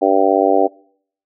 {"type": "harmonic tone", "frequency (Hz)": 97.4, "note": "G2", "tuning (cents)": -11, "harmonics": [3, 4, 5, 6, 7, 8], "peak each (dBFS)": [-18, -18, -18, -18, -18, -18], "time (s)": [0.01, 0.68], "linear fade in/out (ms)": 20, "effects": ["noise-tail reverb RT60 0.6 s tail -23 dB re dry"]}